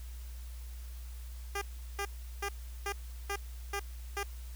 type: tone bursts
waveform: 10% pulse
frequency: 401.4 Hz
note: G4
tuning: 41 cents sharp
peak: -25 dBFS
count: 7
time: 1.55-4.232 s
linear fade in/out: 5 ms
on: 66 ms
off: 370 ms
effects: added 60 Hz sine -41 dBFS peak until 4.55 s + white hiss -57 dBFS RMS until 4.55 s